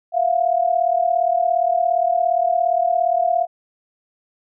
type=tone pair together; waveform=sine; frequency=676 / 713.3 Hz; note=E5 / F5; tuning=+43 / +36 cents; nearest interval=minor second; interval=93 cents; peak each=-18 dBFS; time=0.12-3.47 s; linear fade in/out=50 ms; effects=none